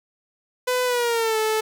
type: tone with pitch glide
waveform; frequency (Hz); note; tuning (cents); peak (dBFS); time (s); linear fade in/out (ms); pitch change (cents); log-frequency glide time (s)
sawtooth; 501 to 436.1; B4 to A4; +25 to -15; -16; 0.67-1.61; 10; -240; 0.85-1.38
effects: none